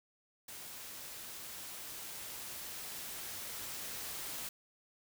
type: noise with level ramp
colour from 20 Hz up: white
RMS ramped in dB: -48 to -42 dBFS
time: 0.48-4.49 s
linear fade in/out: 5 ms
effects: none